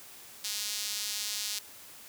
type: tone with high-pass filter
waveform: sawtooth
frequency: 208.4 Hz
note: G#3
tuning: 6 cents sharp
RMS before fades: -35 dBFS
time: 0.44-1.59 s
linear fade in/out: 5 ms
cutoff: 4500 Hz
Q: 1.3
effects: white hiss -50 dBFS RMS until 2.08 s + high-pass 60 Hz 12 dB/octave